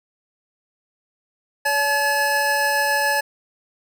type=tone cluster; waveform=square; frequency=567 / 862 / 1708 Hz; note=C#5 / A5 / G#6; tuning=+39 / -36 / +48 cents; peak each=-26 / -23 / -21 dBFS; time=1.65-3.21 s; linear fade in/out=10 ms; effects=none